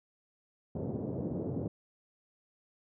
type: band-pass noise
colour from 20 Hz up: pink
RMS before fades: -36 dBFS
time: 0.75-1.68 s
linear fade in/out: 5 ms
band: 100 to 530 Hz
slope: 24 dB/octave
effects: none